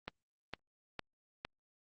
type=click train; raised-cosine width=0.3 ms; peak=-23 dBFS; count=4; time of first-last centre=0.08-1.45 s; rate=2.19 Hz; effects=Opus 32 kbps